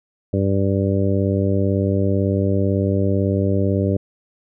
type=harmonic tone; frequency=98 Hz; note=G2; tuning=in tune; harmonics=1 / 2 / 3 / 4 / 5 / 6; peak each=-19 / -22 / -24 / -25 / -26 / -27 dBFS; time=0.33-3.97 s; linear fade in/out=5 ms; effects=none